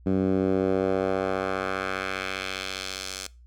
10% pulse tone with band-pass filter sweep, 94.9 Hz, F#2, 44 cents sharp, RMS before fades -27 dBFS, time 0.06-3.27 s, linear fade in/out 5 ms, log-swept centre 220 to 6400 Hz, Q 1.1, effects noise-tail reverb RT60 0.3 s tail -22 dB re dry + added 60 Hz sine -48 dBFS peak until 3.46 s

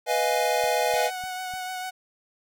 square chord, F half-diminished seventh, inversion second, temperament equal, 493.9 / 622.3 / 698.5 / 830.6 Hz, Cb5 / Eb5 / F5 / Ab5, 0 / 0 / 0 / 0 cents, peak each -28 dBFS, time 0.06-1.11 s, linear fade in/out 50 ms
click train, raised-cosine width 5 ms, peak -36 dBFS, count 4, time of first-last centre 0.64-1.538 s, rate 3.34 Hz
sawtooth tone with vibrato, 740 Hz, F#5, in tune, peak -27 dBFS, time 0.93-1.91 s, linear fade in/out 20 ms, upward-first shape sine, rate 6.7 Hz, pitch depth 17 cents each way
effects none

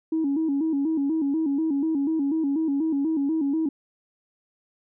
sine tone with vibrato, 299.1 Hz, D4, 32 cents sharp, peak -20 dBFS, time 0.12-3.69 s, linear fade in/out 5 ms, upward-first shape square, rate 4.1 Hz, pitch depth 120 cents each way, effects tanh soft clip ceiling -17 dBFS

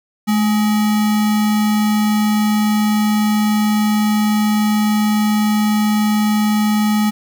sine tone with sample-and-hold, 213.2 Hz, G#3, 46 cents sharp, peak -12 dBFS, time 0.27-7.11 s, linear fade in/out 20 ms, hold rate 1050 Hz, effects none

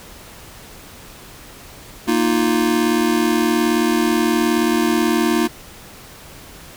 square chord, Bb suspended fourth, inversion none, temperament just, 233.1 / 310.8 / 349.6 Hz, Bb3 / Eb4 / F4, 0 / -2 / +2 cents, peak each -20 dBFS, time 2.07-5.48 s, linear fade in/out 20 ms, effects pink hiss -40 dBFS RMS until 6.76 s

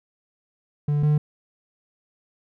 triangle tone pair in turn, 146.83 / 149.83 Hz, D3 / D3, 0 / +35 cents, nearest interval unison, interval 35 cents, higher second, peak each -17 / -14 dBFS, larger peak second, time 0.88-1.03 / 1.03-1.18 s, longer neither, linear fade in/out 5 ms, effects none

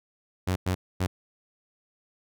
sawtooth tone bursts at uneven times, 92.1 Hz, F#2, 7 cents flat, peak -20 dBFS, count 3, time 0.47-0.56 / 0.66-0.75 / 1-1.07 s, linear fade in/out 10 ms, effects none

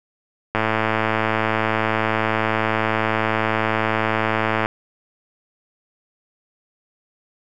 click train, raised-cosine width 0.5 ms, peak -4 dBFS, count 453, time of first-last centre 0.55-4.659 s, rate 110 Hz, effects none

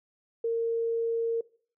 sine tone, 459.7 Hz, A#4, 24 cents flat, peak -25 dBFS, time 0.44-1.41 s, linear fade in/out 5 ms, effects noise-tail reverb RT60 0.5 s tail -21 dB re dry

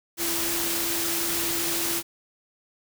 sine tone in noise, 337.2 Hz, E4, 39 cents sharp, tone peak -33 dBFS, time 0.17-2.03 s, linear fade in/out 50 ms, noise white, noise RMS -27 dBFS, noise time 0.17-2.03 s, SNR -9 dB, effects none

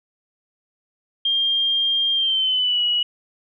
sine tone with pitch glide, 3204 to 2921 Hz, G7 to F#7, +37 to -23 cents, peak -17 dBFS, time 1.25-3.03 s, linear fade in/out 5 ms, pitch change -160 cents, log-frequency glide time 2.13-2.82 s, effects none

